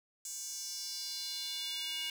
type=tone with high-pass filter sweep; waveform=square; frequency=317.9 Hz; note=D#4; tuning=37 cents sharp; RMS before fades=-40 dBFS; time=0.25-2.1 s; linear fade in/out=2 ms; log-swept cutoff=7100 to 2800 Hz; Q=3.6; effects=none